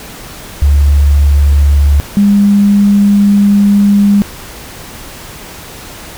sine tone pair in turn, 71.6 / 202.5 Hz, D2 / G#3, -43 / -43 cents, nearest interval octave + tritone, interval 1800 cents, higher second, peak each -4 dBFS, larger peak neither, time 0.62-2 / 2.17-4.22 s, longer second, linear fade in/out 0 ms, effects pink hiss -29 dBFS RMS until 6.17 s

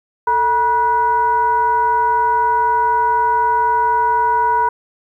sine tone with frequency modulation, 961 Hz, B5, 48 cents flat, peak -12 dBFS, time 0.27-4.69 s, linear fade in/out 5 ms, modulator 517 Hz, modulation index 0.52, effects 9-bit

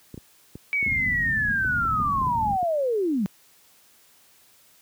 clicks, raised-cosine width 3 ms, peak -24 dBFS, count 11, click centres 0.143 / 0.177 / 0.555 / 0.828 / 0.865 / 1.649 / 1.853 / 2.001 / 2.217 / 2.269 / 2.629 s
sine linear sweep, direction down, 2296 to 180.5 Hz, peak -21 dBFS, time 0.73-3.26 s, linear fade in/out 0 ms
pink low-pass noise, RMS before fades -30 dBFS, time 0.85-2.57 s, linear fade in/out 20 ms, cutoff 260 Hz, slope 48 dB/octave
effects white hiss -57 dBFS RMS until 4.81 s + high-pass 60 Hz 12 dB/octave

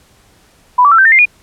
sine tone with pitch steps, 992 / 1152.7 / 1339.5 / 1556.6 / 1808.9 / 2102 / 2443 Hz, B5 / D6 / E6 / G6 / A6 / C7 / D#7, +7 / -33 / +27 / -13 / +47 / +7 / -32 cents, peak -4 dBFS, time 0.78-1.256 s, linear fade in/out 10 ms, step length 68 ms, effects pink hiss -49 dBFS RMS until 1.42 s + low-pass 12000 Hz 12 dB/octave

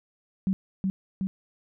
sine tone with echo, 191.1 Hz, G3, 44 cents flat, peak -21 dBFS, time 0.47-0.53 s, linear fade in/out 0 ms, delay 370 ms, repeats 2, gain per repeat -2 dB, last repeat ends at 1.27 s, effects none

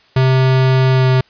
square tone with pitch glide, 130.81 to 129.68 Hz, C3 to C3, 0 to -15 cents, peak -10 dBFS, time 0.16-1.21 s, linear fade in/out 5 ms, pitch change -15 cents, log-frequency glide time 0.92-1.08 s, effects white hiss -51 dBFS RMS until 1.29 s + resampled to 11025 Hz

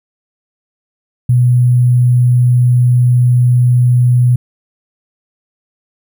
sine tone with sample-and-hold, 123.4 Hz, B2, 1 cent flat, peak -6 dBFS, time 1.29-4.36 s, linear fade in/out 5 ms, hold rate 11025 Hz, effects none

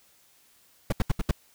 brown noise bursts, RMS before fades -21 dBFS, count 5, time 0.9-1.312 s, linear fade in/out 5 ms, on 24 ms, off 73 ms, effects white hiss -61 dBFS RMS until 1.54 s

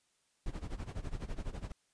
brown noise with tremolo, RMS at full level -37 dBFS, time 0.46-1.72 s, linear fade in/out 2 ms, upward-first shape sine, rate 12 Hz, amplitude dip 85%, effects white hiss -75 dBFS RMS until 1.93 s + resampled to 22050 Hz

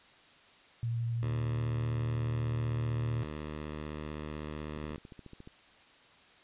sine tone with vibrato, 116.54 Hz, A#2, in tune, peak -30 dBFS, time 0.83-3.23 s, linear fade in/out 0 ms, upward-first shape sine, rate 12 Hz, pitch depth 14 cents each way
10% pulse tone, 75.9 Hz, D#2, 42 cents flat, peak -30 dBFS, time 1.23-4.96 s, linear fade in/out 0 ms
click train, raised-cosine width 3 ms, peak -35 dBFS, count 11, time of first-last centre 4.77-5.474 s, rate 14.2 Hz
effects white hiss -59 dBFS RMS until 6.43 s + resampled to 8000 Hz

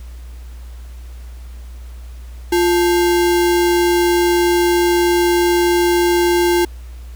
sine tone with sample-and-hold, 349.2 Hz, F4, in tune, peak -11 dBFS, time 2.52-6.65 s, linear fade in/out 5 ms, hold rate 1225 Hz, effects added 60 Hz sine -30 dBFS peak until 7.15 s + pink hiss -48 dBFS RMS until 7.15 s

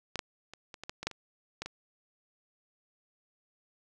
clicks, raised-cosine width 0.2 ms, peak -17 / -15 / -28 / -27 / -24 / -20 / -22 / -13 / -28 / -19 / -22 dBFS, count 11, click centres 0.157 / 0.192 / 0.536 / 0.742 / 0.836 / 0.895 / 1.03 / 1.07 / 1.113 / 1.62 / 1.66 s, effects none

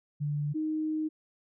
sine tone pair in turn, 146.83 / 311.1 Hz, D3 / D#4, 0 / 0 cents, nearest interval octave + minor second, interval 1300 cents, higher second, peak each -28 / -28 dBFS, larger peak neither, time 0.2-0.54 / 0.54-1.09 s, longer second, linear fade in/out 20 ms, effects none

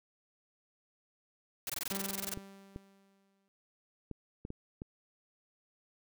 white noise bursts, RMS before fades -37 dBFS, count 15, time 1.67-2.34 s, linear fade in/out 2 ms, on 26 ms, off 20 ms
sawtooth tone with exponential decay, 196 Hz, G3, in tune, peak -33 dBFS, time 1.91-3.48 s, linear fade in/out 0 ms, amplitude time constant 340 ms
clicks, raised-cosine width 3 ms, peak -28 dBFS, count 6, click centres 2.374 / 2.761 / 4.113 / 4.451 / 4.504 / 4.819 s
effects none

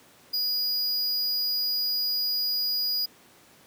square tone, 4900 Hz, D#8, 27 cents flat, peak -25 dBFS, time 0.33-3.06 s, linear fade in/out 10 ms, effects pink hiss -55 dBFS RMS until 3.66 s + high-pass 150 Hz 12 dB/octave

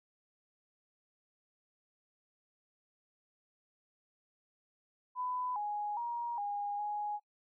sine tone with pitch steps, 1000 / 831 / 947 / 817 / 832 Hz, B5 / G#5 / A#5 / G#5 / G#5, +21 / +1 / +27 / -29 / +3 cents, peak -34 dBFS, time 5.15-7.2 s, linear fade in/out 50 ms, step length 410 ms, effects noise-tail reverb RT60 0.1 s tail -23 dB re dry

